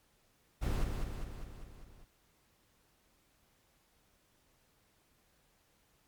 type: noise with echo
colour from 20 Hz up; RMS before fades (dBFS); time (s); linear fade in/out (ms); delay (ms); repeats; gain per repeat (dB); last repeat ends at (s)
brown; -32; 0.61-0.85; 20; 200; 6; -4; 2.05
effects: pink hiss -71 dBFS RMS until 6.07 s + MP3 96 kbps